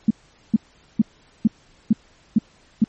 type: tone bursts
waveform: sine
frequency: 218.7 Hz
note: A3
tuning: 10 cents flat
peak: -10 dBFS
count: 7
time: 0.08-2.842 s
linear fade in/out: 5 ms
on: 26 ms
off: 430 ms
effects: pink hiss -55 dBFS RMS until 2.88 s + MP3 32 kbps